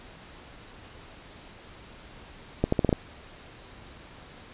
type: accelerating click train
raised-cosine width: 2 ms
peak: -8 dBFS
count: 6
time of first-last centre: 2.64-2.928 s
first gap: 84 ms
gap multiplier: 0.81
effects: pink hiss -48 dBFS RMS until 4.53 s + resampled to 8000 Hz